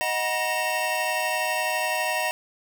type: tone cluster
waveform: square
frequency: 624 / 736 / 961 / 1860 / 2692 Hz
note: D#5 / F#5 / B5 / A#6 / E7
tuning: +5 / -9 / -48 / -4 / +36 cents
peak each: -31 dBFS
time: 0.01-2.31 s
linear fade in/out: 0 ms
effects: 9-bit